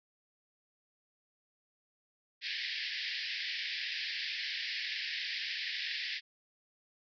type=band-pass noise; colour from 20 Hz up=pink; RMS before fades=-38 dBFS; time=2.41-6.21 s; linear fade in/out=50 ms; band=1700 to 5200 Hz; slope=96 dB/octave; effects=none

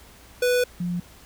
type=tone pair in turn; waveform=square / sine; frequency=493.9 / 176.09 Hz; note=B4 / F3; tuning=0 / +15 cents; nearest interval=octave + tritone; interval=1785 cents; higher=first; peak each=-19 / -24 dBFS; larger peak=first; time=0.42-0.64 / 0.8-1 s; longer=first; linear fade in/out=5 ms; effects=added 60 Hz sine -52 dBFS peak until 1.25 s + pink hiss -50 dBFS RMS until 1.25 s

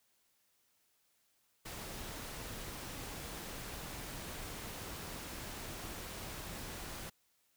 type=noise; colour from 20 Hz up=pink; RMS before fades=-45 dBFS; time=1.65-7.1 s; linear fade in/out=10 ms; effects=white hiss -75 dBFS RMS until 7.56 s

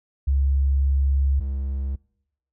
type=tone pair in turn; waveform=sine / triangle; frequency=68.6 / 67.77 Hz; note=C#2 / C#2; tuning=-17 / -39 cents; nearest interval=unison; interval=22 cents; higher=first; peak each=-17 / -22 dBFS; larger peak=first; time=0.27-1.4 / 1.4-1.96 s; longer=first; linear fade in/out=10 ms; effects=noise-tail reverb RT60 0.8 s tail -24 dB re dry

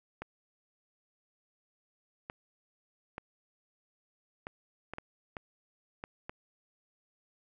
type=clicks; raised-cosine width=0.5 ms; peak=-24 dBFS; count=9; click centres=0.22 / 2.299 / 3.181 / 4.469 / 4.936 / 4.984 / 5.368 / 6.039 / 6.295 s; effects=none

